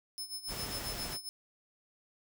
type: tone with tremolo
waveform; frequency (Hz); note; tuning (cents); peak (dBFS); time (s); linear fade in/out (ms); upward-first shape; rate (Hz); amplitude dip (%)
sawtooth; 5220; E8; -18; -34; 0.18-1.29; 0; sine; 7.4; 80
type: noise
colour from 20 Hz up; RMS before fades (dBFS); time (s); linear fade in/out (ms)
pink; -41; 0.47-1.18; 50
effects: none